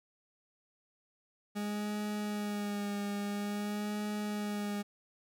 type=tone with vibrato; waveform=40% pulse; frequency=206.2 Hz; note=G#3; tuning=12 cents flat; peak=-33 dBFS; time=1.55-4.83 s; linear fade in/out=20 ms; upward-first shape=sine; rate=0.49 Hz; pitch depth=26 cents each way; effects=none